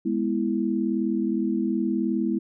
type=chord; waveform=sine; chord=E major; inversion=first; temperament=equal; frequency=207.7 / 246.9 / 329.6 Hz; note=G#3 / B3 / E4; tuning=0 / 0 / 0 cents; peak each=-26 / -27 / -26 dBFS; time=0.05-2.39 s; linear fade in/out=10 ms; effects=none